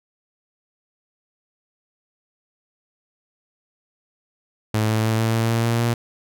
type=tone with pitch steps; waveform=sawtooth; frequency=108.6 / 109.86 / 111.14 / 112.43 / 113.74 / 115.06 / 116.39 / 117.75 Hz; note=A2 / A2 / A2 / A2 / A#2 / A#2 / A#2 / A#2; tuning=-22 / -2 / +18 / +38 / -42 / -22 / -2 / +18 cents; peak=-14 dBFS; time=4.74-5.94 s; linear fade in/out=5 ms; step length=150 ms; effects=none